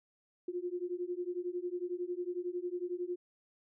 sine beating tone pair, 350.2 / 361.2 Hz, F4 / F#4, +5 / -42 cents, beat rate 11 Hz, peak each -38 / -38 dBFS, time 0.48-3.16 s, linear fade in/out 5 ms, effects none

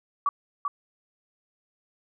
sine tone with echo, 1145 Hz, D6, 44 cents flat, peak -20 dBFS, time 0.26-0.29 s, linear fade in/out 2 ms, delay 390 ms, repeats 1, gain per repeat -5 dB, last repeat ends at 0.68 s, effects none

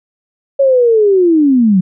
sine linear sweep, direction down, 558 to 176.2 Hz, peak -6 dBFS, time 0.59-1.81 s, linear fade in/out 10 ms, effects none

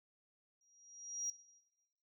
sine tone with exponential growth, 5720 Hz, F8, 41 cents sharp, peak -34 dBFS, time 0.61-1.3 s, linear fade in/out 2 ms, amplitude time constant 150 ms, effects noise-tail reverb RT60 1.0 s tail -18 dB re dry + tanh soft clip ceiling -32 dBFS

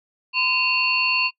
sine tone cluster, 1020 / 2520 / 2749 / 4419 Hz, C6 / D#7 / F7 / C#8, -44 / +21 / -28 / -6 cents, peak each -27 / -27 / -19 / -25 dBFS, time 0.33-1.31 s, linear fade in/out 50 ms, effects noise-tail reverb RT60 0.1 s tail -23 dB re dry

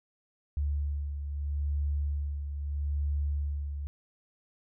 sine beating tone pair, 72.2 / 72.98 Hz, D2 / D2, -29 / -10 cents, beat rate 0.78 Hz, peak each -29 / -38 dBFS, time 0.57-3.87 s, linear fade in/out 0 ms, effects none

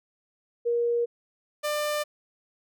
sine / sawtooth tone pair in turn, 473.3 / 596.3 Hz, A#4 / D5, +26 / +26 cents, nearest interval major third, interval 400 cents, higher second, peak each -22 dBFS, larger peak neither, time 0.65-1.06 / 1.63-2.04 s, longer neither, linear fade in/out 20 ms, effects none

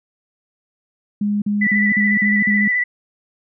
sine tone bursts, 206.3 Hz, G#3, 11 cents flat, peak -16 dBFS, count 6, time 1.21-2.68 s, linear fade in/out 5 ms, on 210 ms, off 42 ms
sine tone with vibrato, 1975.5 Hz, B6, in tune, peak -15 dBFS, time 1.61-2.84 s, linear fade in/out 10 ms, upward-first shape square, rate 14 Hz, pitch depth 21 cents each way
effects none

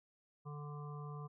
harmonic tone, 146.83 Hz, D3, in tune, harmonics 1 / 3 / 5 / 7 / 8, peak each -44 / -54 / -59 / -55 / -55 dBFS, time 0.45-1.28 s, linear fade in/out 20 ms, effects none

